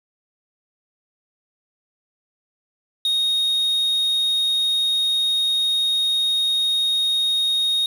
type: tone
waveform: triangle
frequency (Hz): 3729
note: A#7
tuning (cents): 0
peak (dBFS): -16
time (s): 3.05-7.86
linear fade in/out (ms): 2
effects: 7-bit